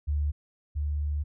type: tone pair in turn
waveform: sine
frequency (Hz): 73.42 / 73.7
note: D2 / D2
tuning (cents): 0 / +7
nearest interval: unison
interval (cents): 7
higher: second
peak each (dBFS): -24 / -26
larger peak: first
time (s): 0.07-0.32 / 0.75-1.24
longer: second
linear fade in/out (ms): 20
effects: none